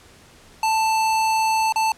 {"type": "tone with dropouts", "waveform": "square", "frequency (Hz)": 883, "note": "A5", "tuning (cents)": 6, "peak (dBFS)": -18, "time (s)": [0.63, 1.92], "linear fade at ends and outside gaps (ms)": 2, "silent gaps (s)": [1.724, 1.759], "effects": ["pink hiss -49 dBFS RMS until 1.97 s", "low-pass 10000 Hz 12 dB/octave"]}